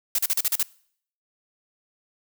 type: noise bursts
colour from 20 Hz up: blue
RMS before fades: -22 dBFS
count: 7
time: 0.15-0.629 s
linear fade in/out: 2 ms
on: 35 ms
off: 39 ms
effects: noise-tail reverb RT60 0.6 s tail -23 dB re dry